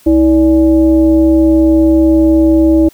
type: tone with frequency modulation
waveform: sine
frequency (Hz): 321.8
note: E4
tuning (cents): -42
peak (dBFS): -5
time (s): 0.06-2.89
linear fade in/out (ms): 10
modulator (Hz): 258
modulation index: 0.61
effects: white hiss -45 dBFS RMS until 2.93 s